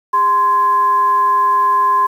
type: tone with frequency modulation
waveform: sine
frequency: 1038 Hz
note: C6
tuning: 14 cents flat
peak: -10 dBFS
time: 0.13-2.07 s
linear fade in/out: 10 ms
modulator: 635 Hz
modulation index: 0.21
effects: 7-bit